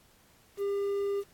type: tone with quantisation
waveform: triangle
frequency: 400.6 Hz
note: G4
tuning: 38 cents sharp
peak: -26 dBFS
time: 0.57-1.24 s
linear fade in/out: 50 ms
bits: 9
effects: pink hiss -62 dBFS RMS until 1.33 s + AAC 64 kbps